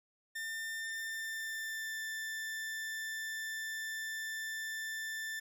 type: tone with pitch glide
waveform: 40% pulse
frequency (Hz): 1800 to 1771.1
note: A6 to A6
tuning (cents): +39 to +11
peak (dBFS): -37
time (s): 0.35-5.4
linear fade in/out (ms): 10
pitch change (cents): -28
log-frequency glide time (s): 0.78-2.02
effects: none